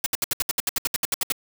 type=noise bursts; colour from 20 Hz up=white; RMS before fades=-23 dBFS; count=15; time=0.04-1.322 s; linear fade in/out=2 ms; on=22 ms; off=68 ms; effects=none